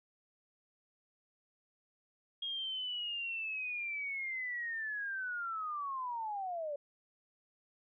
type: linear sweep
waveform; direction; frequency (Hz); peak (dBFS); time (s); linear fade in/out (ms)
sine; down; 3271 to 561; -36; 2.42-6.76; 5
effects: none